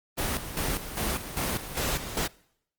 pink noise with tremolo, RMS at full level -28 dBFS, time 0.17-2.28 s, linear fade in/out 20 ms, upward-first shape square, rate 2.5 Hz, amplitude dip 65%, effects noise-tail reverb RT60 0.7 s tail -23 dB re dry + Opus 24 kbps

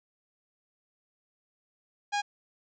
sawtooth tone, 819 Hz, G#5, 24 cents flat, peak -23 dBFS, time 2.12-2.22 s, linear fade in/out 20 ms, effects resampled to 16000 Hz

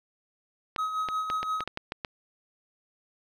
clicks, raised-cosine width 0.3 ms, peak -16 dBFS, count 9, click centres 0.762 / 1.087 / 1.301 / 1.43 / 1.606 / 1.676 / 1.774 / 1.921 / 2.048 s
triangle tone with tremolo, 1270 Hz, D#6, 35 cents sharp, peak -24 dBFS, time 0.78-1.64 s, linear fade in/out 10 ms, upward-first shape sine, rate 5.7 Hz, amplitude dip 50%
effects none

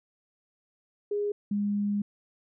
sine tone pair in turn, 411.6 / 204.5 Hz, G#4 / G#3, -16 / -26 cents, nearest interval octave, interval 1210 cents, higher first, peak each -26 / -25 dBFS, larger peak second, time 1.11-1.32 / 1.51-2.02 s, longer second, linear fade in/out 5 ms, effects none

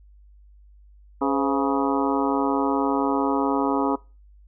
harmonic tone with a mistuned harmonic, 138.59 Hz, C#3, in tune, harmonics 2 / 3 / 4 / 5 / 6 / 7 / 8 / 9, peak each -23 / -27 / -31 / -32 / -29 / -28 / -33 / -31 dBFS, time 1.21-3.96 s, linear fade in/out 10 ms, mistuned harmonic 4, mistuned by -110 cents, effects noise-tail reverb RT60 0.3 s tail -23 dB re dry + added 50 Hz sine -48 dBFS peak until 4.47 s

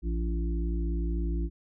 harmonic tone with a mistuned harmonic, 56.7 Hz, A#1, 47 cents flat, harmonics 1 / 3 / 5 / 6, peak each -27 / -37 / -40 / -39 dBFS, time 0.02-1.5 s, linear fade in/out 50 ms, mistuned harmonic 3, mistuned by +22 cents, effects none

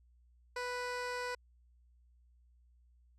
15% pulse tone with low-pass filter, 493.9 Hz, B4, in tune, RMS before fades -39 dBFS, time 0.56-1.35 s, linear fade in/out 5 ms, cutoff 7100 Hz, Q 0.72, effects added 60 Hz sine -63 dBFS peak until 3.18 s

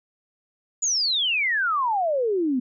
sine exponential sweep, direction down, 7040 to 241.2 Hz, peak -20 dBFS, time 0.82-2.6 s, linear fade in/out 10 ms, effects none

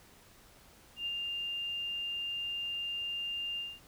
sine tone with ADSR envelope, 2800 Hz, F7, 4 cents sharp, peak -32 dBFS, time 0.96-3.8 s, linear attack 100 ms, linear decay 39 ms, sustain -2 dB, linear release 220 ms, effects pink hiss -59 dBFS RMS until 3.87 s

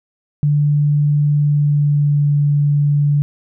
sine tone with pitch glide, 146.83 to 145.23 Hz, D3 to D3, 0 to -19 cents, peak -11 dBFS, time 0.43-3.22 s, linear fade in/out 0 ms, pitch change -19 cents, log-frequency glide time 1.36-2.3 s, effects none

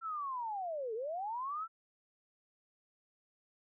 sine linear two-way sweep, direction down then up, 1360 to 423.5 to 1360 Hz, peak -36 dBFS, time 0.01-1.68 s, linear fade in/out 50 ms, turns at 0.94 s, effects none

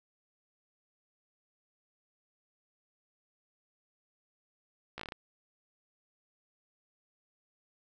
slowing click train, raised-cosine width 0.3 ms, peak -24 dBFS, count 7, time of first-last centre 4.98-5.122 s, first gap 15 ms, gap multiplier 1.18, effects none

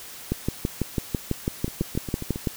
two click trains, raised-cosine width 3 ms, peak -10 / -18 dBFS, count 14 / 6, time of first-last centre 0.32-2.472 / 1.68-2.359 s, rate 6.04 / 7.36 Hz, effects white hiss -41 dBFS RMS until 2.56 s

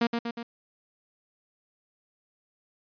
sawtooth tone with echo, 234.3 Hz, A#3, 9 cents sharp, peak -18 dBFS, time 0.01-0.07 s, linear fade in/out 5 ms, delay 120 ms, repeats 3, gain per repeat -4 dB, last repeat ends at 0.43 s, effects resampled to 11025 Hz

